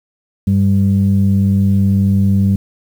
sine tone pair together, 97.93 / 196 Hz, G2 / G3, -1 / 0 cents, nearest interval octave, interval 1201 cents, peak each -11 dBFS, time 0.47-2.56 s, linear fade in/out 5 ms, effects tanh soft clip ceiling -4 dBFS + 7-bit

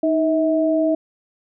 sine tone pair together, 312.4 / 644.2 Hz, D#4 / E5, +7 / -40 cents, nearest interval octave + minor second, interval 1253 cents, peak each -18 dBFS, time 0.03-0.95 s, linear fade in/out 5 ms, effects none

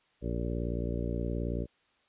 harmonic tone with a mistuned harmonic, 58.8 Hz, A#1, 16 cents sharp, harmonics 1 / 2 / 3 / 4 / 5 / 6 / 7 / 8 / 10, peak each -34 / -37 / -39 / -40 / -41 / -42 / -42 / -43 / -44 dBFS, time 0.21-1.67 s, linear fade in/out 50 ms, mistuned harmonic 10, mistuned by -43 cents, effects white hiss -69 dBFS RMS until 2.08 s + resampled to 8000 Hz

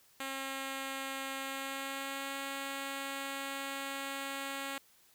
5% pulse tone with pitch glide, 270 to 274.4 Hz, C#4 to C#4, -45 to -17 cents, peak -26 dBFS, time 0.2-4.78 s, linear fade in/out 2 ms, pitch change +28 cents, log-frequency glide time 1.38-2.35 s, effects white hiss -65 dBFS RMS until 5.14 s

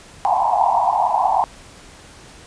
pink band-pass noise, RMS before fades -17 dBFS, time 0.25-1.44 s, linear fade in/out 0 ms, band 690 to 1000 Hz, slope 96 dB/octave, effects pink hiss -43 dBFS RMS until 2.46 s + resampled to 22050 Hz

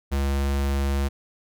square tone, 69.3 Hz, C#2, in tune, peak -22 dBFS, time 0.11-1.09 s, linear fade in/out 20 ms, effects none

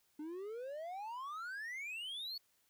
triangle exponential sweep, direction up, 293.7 to 4500 Hz, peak -40 dBFS, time 0.19-2.38 s, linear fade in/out 5 ms, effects white hiss -75 dBFS RMS until 2.69 s

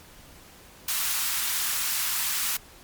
white high-pass noise, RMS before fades -27 dBFS, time 0.88-2.57 s, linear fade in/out 5 ms, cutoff 930 Hz, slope 24 dB/octave, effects pink hiss -50 dBFS RMS until 2.83 s + MP3 96 kbps

